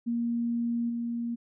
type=tone with level steps; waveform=sine; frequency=235.2 Hz; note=A#3; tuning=16 cents sharp; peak=-26 / -29 dBFS; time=0.06-1.36 s; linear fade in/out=20 ms; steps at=0.89 s; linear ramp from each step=10 ms; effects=none